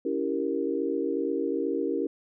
sine chord, C# diminished seventh, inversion none, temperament equal with one note detuned, 281.4 / 329.6 / 392 / 466.2 Hz, C#4 / E4 / G4 / Bb4, +26 / 0 / 0 / 0 cents, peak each -31 dBFS, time 0.05-2.07 s, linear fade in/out 5 ms, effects none

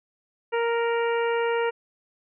harmonic tone, 466.2 Hz, A#4, in tune, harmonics 1 / 2 / 3 / 4 / 5 / 6, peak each -23 / -29 / -33 / -35 / -37 / -39 dBFS, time 0.52-1.71 s, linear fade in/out 20 ms, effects none

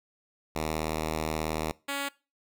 5% pulse tone pair in turn, 78.5 / 280.3 Hz, D#2 / C#4, +16 / +19 cents, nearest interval octave + minor seventh, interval 2203 cents, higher second, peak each -18 / -19 dBFS, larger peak first, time 0.55-1.72 / 1.88-2.09 s, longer first, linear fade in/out 10 ms, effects noise-tail reverb RT60 0.3 s tail -22 dB re dry

